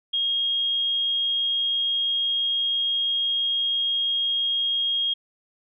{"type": "tone", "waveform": "sine", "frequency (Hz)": 3257, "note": "G#7", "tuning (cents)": -34, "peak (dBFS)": -21, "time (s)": [0.13, 5.14], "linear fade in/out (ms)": 10, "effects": []}